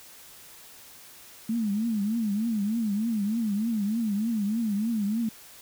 sine tone with vibrato, 216.2 Hz, A3, 30 cents flat, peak -24 dBFS, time 1.49-5.29 s, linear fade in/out 5 ms, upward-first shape triangle, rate 3.3 Hz, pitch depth 170 cents each way, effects white hiss -49 dBFS RMS until 5.61 s

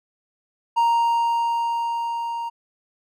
triangle tone with level ramp, 932.3 Hz, A#5, in tune, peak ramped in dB -13 to -24 dBFS, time 0.76-2.5 s, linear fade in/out 20 ms, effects none

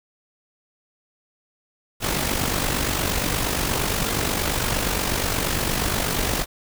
pink noise with amplitude modulation, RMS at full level -21 dBFS, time 2-6.46 s, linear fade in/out 50 ms, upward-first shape sine, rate 48.5 Hz, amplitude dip 55%, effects none

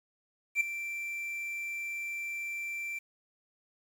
triangle tone with ADSR envelope, 2349 Hz, D7, in tune, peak -20 dBFS, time 0.55-2.99 s, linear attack 56 ms, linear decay 8 ms, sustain -13 dB, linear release 8 ms, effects 9-bit

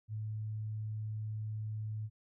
sine tone, 108 Hz, A2, 32 cents flat, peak -36 dBFS, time 0.08-2.1 s, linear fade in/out 50 ms, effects none

